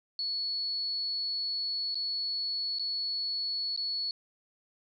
sine tone with dropouts, 4400 Hz, C#8, 14 cents flat, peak -30 dBFS, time 0.19-4.11 s, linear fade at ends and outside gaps 1 ms, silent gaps 1.945-1.954 / 2.786-2.795 / 3.763-3.775 s, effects none

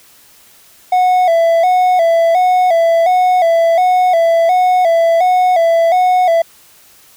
triangle tone with vibrato, 698.5 Hz, F5, in tune, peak -6 dBFS, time 0.92-6.42 s, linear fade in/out 5 ms, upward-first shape square, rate 1.4 Hz, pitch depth 82 cents each way, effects white hiss -45 dBFS RMS until 7.16 s

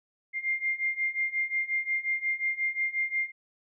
sine beating tone pair, 2106 / 2111.6 Hz, C7 / C7, +11 / +15 cents, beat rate 5.6 Hz, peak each -31 / -29 dBFS, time 0.33-3.32 s, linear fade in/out 50 ms, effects none

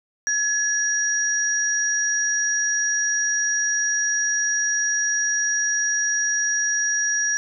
sine tone pair together, 1700 / 5723 Hz, G#6 / F8, +40 / +41 cents, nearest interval octave + major sixth, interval 2101 cents, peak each -22 dBFS, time 0.27-7.37 s, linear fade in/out 0 ms, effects none

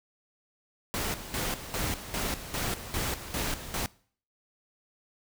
pink noise with tremolo, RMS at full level -31 dBFS, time 0.94-3.86 s, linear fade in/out 0 ms, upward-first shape square, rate 2.5 Hz, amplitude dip 70%, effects noise-tail reverb RT60 0.5 s tail -22 dB re dry

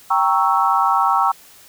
sine chord, G diminished seventh, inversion none, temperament equal, 784 / 932.3 / 1108.7 / 1318.5 Hz, G5 / Bb5 / Db6 / Fb6, 0 / 0 / 0 / 0 cents, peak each -19 dBFS, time 0.1-1.32 s, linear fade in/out 10 ms, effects white hiss -46 dBFS RMS until 1.68 s

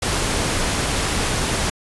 pink noise, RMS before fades -21 dBFS, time 0.02-1.7 s, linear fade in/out 5 ms, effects resampled to 24000 Hz

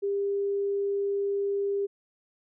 sine tone, 400 Hz, G4, 35 cents sharp, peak -25 dBFS, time 0.02-1.87 s, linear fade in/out 20 ms, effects none

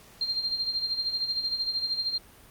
sine tone with tremolo, 4186 Hz, C8, in tune, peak -24 dBFS, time 0.21-2.18 s, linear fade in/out 2 ms, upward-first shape sine, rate 13 Hz, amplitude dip 65%, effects pink hiss -53 dBFS RMS until 2.5 s + Opus 48 kbps

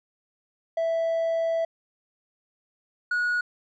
triangle tone pair in turn, 659.3 / 1455.5 Hz, E5 / F#6, 0 / -29 cents, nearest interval octave + major second, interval 1371 cents, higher second, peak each -20 / -20 dBFS, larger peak neither, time 0.77-1.65 / 3.11-3.41 s, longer first, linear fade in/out 5 ms, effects tanh soft clip ceiling -16 dBFS + resampled to 16000 Hz

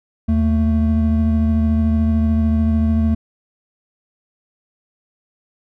triangle tone pair together, 78.67 / 222.5 Hz, D#2 / A3, +20 / +20 cents, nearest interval octave + tritone, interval 1800 cents, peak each -14 dBFS, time 0.28-3.15 s, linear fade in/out 10 ms, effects none

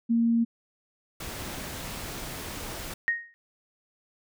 sine tone, 231.7 Hz, A#3, 10 cents flat, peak -20 dBFS, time 0.09-0.45 s, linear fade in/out 20 ms
pink noise, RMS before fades -37 dBFS, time 1.2-2.94 s, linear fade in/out 5 ms
sine tone with exponential decay, 1864.7 Hz, A#6, in tune, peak -19 dBFS, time 3.08-3.34 s, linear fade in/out 0 ms, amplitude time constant 56 ms
effects none

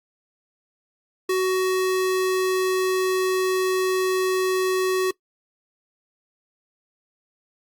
square tone, 373.5 Hz, F#4, 16 cents sharp, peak -20 dBFS, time 1.29-5.11 s, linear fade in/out 5 ms, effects noise-tail reverb RT60 0.1 s tail -20 dB re dry + Opus 48 kbps

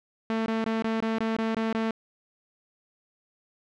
sawtooth tone bursts, 223.5 Hz, A3, 27 cents sharp, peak -21 dBFS, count 9, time 0.3-1.908 s, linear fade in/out 0 ms, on 160 ms, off 21 ms, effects low-pass 3000 Hz 12 dB/octave

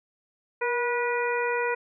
harmonic tone with a mistuned harmonic, 486.5 Hz, B4, 26 cents flat, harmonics 1 / 2 / 3 / 4 / 5, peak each -27 / -30 / -32 / -33 / -34 dBFS, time 0.61-1.75 s, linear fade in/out 10 ms, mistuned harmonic 1, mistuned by -34 cents, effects none

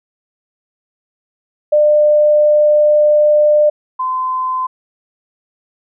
sine tone pair in turn, 599 / 1027.6 Hz, D5 / C6, +34 / -32 cents, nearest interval major sixth, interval 934 cents, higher second, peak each -7 / -15 dBFS, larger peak first, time 1.72-3.7 / 3.99-4.67 s, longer first, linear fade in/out 10 ms, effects none

